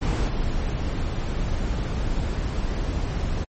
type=noise with level steps; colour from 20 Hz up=brown; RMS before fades=-21 / -25 dBFS; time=0.01-3.45 s; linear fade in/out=20 ms; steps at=0.27 s; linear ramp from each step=20 ms; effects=MP3 32 kbps